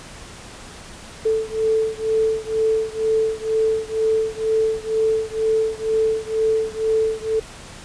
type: beating tone pair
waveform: sine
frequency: 440.1 / 442.2 Hz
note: A4 / A4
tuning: 0 / +9 cents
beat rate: 2.1 Hz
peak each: -20 / -21 dBFS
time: 1.25-7.4 s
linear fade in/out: 10 ms
effects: pink hiss -39 dBFS RMS until 7.84 s + resampled to 22050 Hz